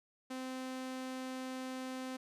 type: tone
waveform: sawtooth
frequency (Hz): 258.8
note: C4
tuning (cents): -19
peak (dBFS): -36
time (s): 0.3-2.17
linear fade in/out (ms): 10
effects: low-pass 11000 Hz 12 dB/octave